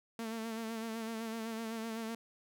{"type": "tone with vibrato", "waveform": "sawtooth", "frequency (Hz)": 225.1, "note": "A3", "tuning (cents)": 40, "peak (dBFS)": -34, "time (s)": [0.19, 2.15], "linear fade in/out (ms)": 2, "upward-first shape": "sine", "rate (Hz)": 7.9, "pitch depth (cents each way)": 40, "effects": []}